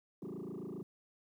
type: tone with frequency modulation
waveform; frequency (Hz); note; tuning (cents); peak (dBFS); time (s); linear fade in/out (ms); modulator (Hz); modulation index
sine; 282.8; C#4; +35; -38; 0.22-0.83; 5; 27.4; 4.6
effects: tanh soft clip ceiling -40 dBFS + 12-bit